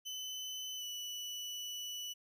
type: tone with pitch glide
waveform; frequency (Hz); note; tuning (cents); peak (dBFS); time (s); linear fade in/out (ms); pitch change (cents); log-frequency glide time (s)
30% pulse; 3022 to 2962; F#7 to F#7; +36 to +1; -38; 0.05-2.14; 20; -35; 0.77-0.83
effects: none